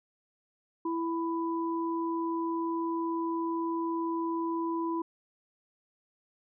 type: tone pair together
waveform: sine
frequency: 331.7 / 994 Hz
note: E4 / B5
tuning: +11 / +11 cents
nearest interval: octave + perfect fifth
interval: 1900 cents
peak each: -30 / -34 dBFS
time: 0.85-5.02 s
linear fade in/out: 5 ms
effects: none